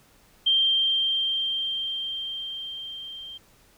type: tone with level ramp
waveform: sine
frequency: 3162 Hz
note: G7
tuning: 14 cents sharp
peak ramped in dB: -17 to -37 dBFS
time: 0.46-3.38 s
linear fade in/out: 10 ms
effects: pink hiss -58 dBFS RMS until 3.77 s